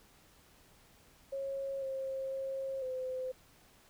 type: tone with pitch steps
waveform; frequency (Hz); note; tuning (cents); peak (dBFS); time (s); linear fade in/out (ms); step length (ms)
sine; 546 / 534 / 537 / 514; C#5 / C5 / C5 / C5; -26 / +35 / +45 / -31; -35; 1.32-3.32; 10; 500
effects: pink hiss -63 dBFS RMS until 3.89 s